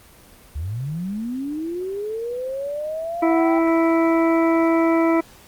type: linear sweep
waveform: sine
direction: up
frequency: 66.9 to 784 Hz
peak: -24 dBFS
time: 0.55-3.59 s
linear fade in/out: 10 ms
type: harmonic tone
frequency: 329.6 Hz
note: E4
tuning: in tune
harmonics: 1 / 2 / 3 / 4 / 6 / 7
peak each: -16 / -22 / -26 / -28 / -32 / -33 dBFS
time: 3.22-5.21 s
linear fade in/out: 10 ms
effects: pink hiss -48 dBFS RMS until 5.47 s + Opus 24 kbps